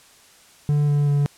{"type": "tone with pitch steps", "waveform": "triangle", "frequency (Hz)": [146.83, 145.23, 143.64], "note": ["D3", "D3", "D3"], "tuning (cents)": [0, -19, -38], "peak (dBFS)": -14, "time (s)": [0.69, 1.26], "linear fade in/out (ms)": 0, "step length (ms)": 190, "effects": ["white hiss -51 dBFS RMS until 1.37 s", "low-pass 10000 Hz 12 dB/octave"]}